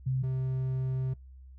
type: tone pair in turn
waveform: sine / triangle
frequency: 130.5 / 130.5 Hz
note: C3 / C3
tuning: -4 / -4 cents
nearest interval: unison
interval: 0 cents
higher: neither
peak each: -26 dBFS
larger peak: neither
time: 0.06-0.23 / 0.23-1.14 s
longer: second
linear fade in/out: 10 ms
effects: noise-tail reverb RT60 0.2 s tail -24 dB re dry + added 65 Hz sine -47 dBFS peak until 1.58 s